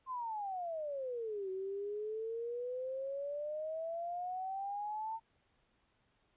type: exponential two-way sweep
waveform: sine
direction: down then up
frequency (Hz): 1062 to 374.3 to 905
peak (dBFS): -37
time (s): 0.06-5.2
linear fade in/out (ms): 50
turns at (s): 1.5
effects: pink hiss -75 dBFS RMS until 6.36 s + resampled to 8000 Hz

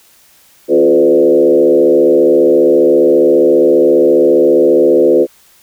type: tone with frequency modulation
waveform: sine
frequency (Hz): 426.8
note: G#4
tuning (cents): +47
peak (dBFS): -5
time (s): 0.68-5.27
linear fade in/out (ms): 50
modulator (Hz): 74.8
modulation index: 1.6
effects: white hiss -47 dBFS RMS until 5.62 s

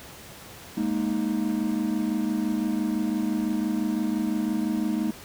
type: chord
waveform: triangle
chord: Ab suspended second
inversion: none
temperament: just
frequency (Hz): 207.7 / 233.6 / 311.5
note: Ab3 / Bb3 / Eb4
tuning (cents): 0 / +4 / +2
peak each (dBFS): -26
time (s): 0.77-5.11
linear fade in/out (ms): 5
effects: pink hiss -44 dBFS RMS until 5.24 s + high-pass 60 Hz 12 dB/octave

